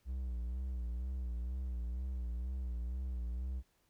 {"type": "tone with vibrato", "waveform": "triangle", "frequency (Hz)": 61.74, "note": "B1", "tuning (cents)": 0, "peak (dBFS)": -34, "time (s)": [0.05, 3.63], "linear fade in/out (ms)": 50, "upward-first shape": "sine", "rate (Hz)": 2.1, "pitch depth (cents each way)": 84, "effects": ["pink hiss -75 dBFS RMS until 3.89 s"]}